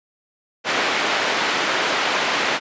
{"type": "band-pass noise", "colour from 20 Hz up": "white", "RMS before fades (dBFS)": -21, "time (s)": [0.64, 2.6], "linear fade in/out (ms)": 50, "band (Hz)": [290, 2500], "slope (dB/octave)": 12, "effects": ["resampled to 16000 Hz"]}